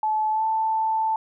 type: tone with pitch glide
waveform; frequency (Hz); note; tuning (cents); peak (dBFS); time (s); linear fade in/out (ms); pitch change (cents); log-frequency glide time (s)
sine; 864 to 882.7; A5 to A5; -32 to +5; -20; 0.03-1.16; 2; +37; 0.31-0.44
effects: none